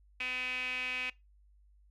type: tone with band-pass filter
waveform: sawtooth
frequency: 253.4 Hz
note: B3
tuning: 45 cents sharp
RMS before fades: -36 dBFS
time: 0.2-1.1 s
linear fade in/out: 5 ms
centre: 2500 Hz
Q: 9.4
effects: noise-tail reverb RT60 0.2 s tail -21 dB re dry + added 50 Hz sine -60 dBFS peak until 1.9 s

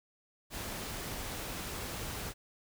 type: noise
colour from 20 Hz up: pink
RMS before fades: -40 dBFS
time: 0.5-2.34 s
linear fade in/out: 50 ms
effects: none

